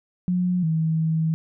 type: tone pair in turn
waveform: sine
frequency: 180 / 160.36 Hz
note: F#3 / E3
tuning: -47 / -47 cents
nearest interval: major second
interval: 200 cents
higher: first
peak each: -19 dBFS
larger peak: neither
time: 0.28-0.63 / 0.63-1.34 s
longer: second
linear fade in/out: 0 ms
effects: none